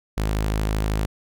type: tone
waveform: sawtooth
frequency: 52.8 Hz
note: G#1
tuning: 29 cents sharp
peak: -17 dBFS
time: 0.17-1.06 s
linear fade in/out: 10 ms
effects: none